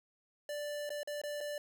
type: tone with dropouts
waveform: square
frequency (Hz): 587.3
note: D5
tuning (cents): 0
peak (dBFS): -38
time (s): 0.49-1.58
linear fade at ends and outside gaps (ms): 2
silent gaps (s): 0.893-0.903 / 1.032-1.074 / 1.216-1.236 / 1.406-1.41
effects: none